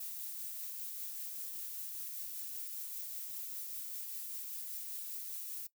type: noise with tremolo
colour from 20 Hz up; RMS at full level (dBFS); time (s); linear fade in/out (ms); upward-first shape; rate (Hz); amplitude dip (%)
violet; -42; 0-5.67; 5; triangle; 5.1; 25
effects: noise-tail reverb RT60 0.1 s tail -18 dB re dry